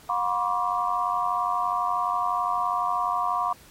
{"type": "tone cluster", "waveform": "sine", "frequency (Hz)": [718, 974, 1071, 1163], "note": ["F5", "B5", "C6", "D6"], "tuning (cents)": [48, -24, 40, -17], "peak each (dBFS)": -28, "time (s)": [0.09, 3.53], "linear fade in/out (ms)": 5, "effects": ["pink hiss -51 dBFS RMS until 3.7 s", "MP3 64 kbps"]}